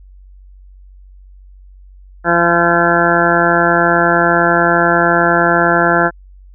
harmonic tone, 171.2 Hz, F3, 34 cents flat, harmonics 1 / 2 / 3 / 4 / 5 / 6 / 8 / 9 / 10, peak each -20 / -17 / -19 / -16 / -20 / -22 / -16 / -17 / -19 dBFS, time 2.24-6.11 s, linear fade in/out 50 ms, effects added 47 Hz sine -37 dBFS peak until 6.54 s

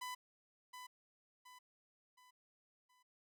sawtooth tone with echo, 1000 Hz, B5, 21 cents sharp, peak -39 dBFS, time 0.01-0.15 s, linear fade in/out 10 ms, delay 720 ms, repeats 4, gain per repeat -7 dB, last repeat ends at 3.03 s, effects none

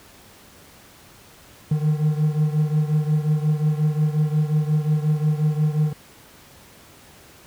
triangle beating tone pair, 150.9 / 156.5 Hz, D3 / D#3, +47 / +10 cents, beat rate 5.6 Hz, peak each -17 / -21 dBFS, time 1.71-5.93 s, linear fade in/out 5 ms, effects pink hiss -48 dBFS RMS until 7.46 s + high-pass 60 Hz 12 dB/octave

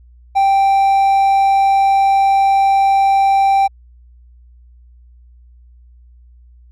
triangle tone, 784 Hz, G5, in tune, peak -7 dBFS, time 0.35-3.68 s, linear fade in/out 20 ms, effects added 60 Hz sine -41 dBFS peak until 6.71 s + MP3 96 kbps

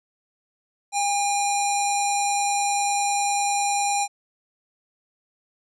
square tone with low-pass filter, 809 Hz, G#5, 46 cents flat, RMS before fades -23 dBFS, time 0.92-4.08 s, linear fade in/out 50 ms, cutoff 7900 Hz, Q 6, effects none

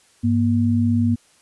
sine tone pair together, 100.9 / 237.3 Hz, G#2 / A#3, -49 / +31 cents, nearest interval octave + minor third, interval 1480 cents, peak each -19 / -17 dBFS, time 0.23-1.16 s, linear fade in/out 20 ms, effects white hiss -56 dBFS RMS until 1.41 s + resampled to 24000 Hz

